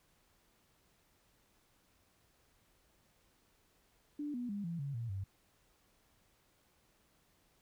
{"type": "tone with pitch steps", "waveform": "sine", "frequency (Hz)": [293.7, 244.1, 202.9, 168.69, 140.22, 116.55, 96.88], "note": ["D4", "B3", "G#3", "E3", "C#3", "A#2", "G2"], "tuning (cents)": [0, -20, -40, 40, 20, 0, -20], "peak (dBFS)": -37, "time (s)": [4.19, 5.24], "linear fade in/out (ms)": 5, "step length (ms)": 150, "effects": ["pink hiss -72 dBFS RMS until 7.61 s"]}